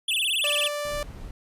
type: tone with vibrato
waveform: square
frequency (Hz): 3013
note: F#7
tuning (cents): +31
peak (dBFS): -23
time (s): 0.08-0.68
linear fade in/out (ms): 5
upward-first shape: sine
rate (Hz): 18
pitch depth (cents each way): 270
type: tone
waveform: sawtooth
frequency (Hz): 587.3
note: D5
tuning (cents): 0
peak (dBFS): -24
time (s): 0.44-1.03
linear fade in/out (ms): 2
type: noise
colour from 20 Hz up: brown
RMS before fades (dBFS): -38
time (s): 0.85-1.31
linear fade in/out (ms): 2
effects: resampled to 32000 Hz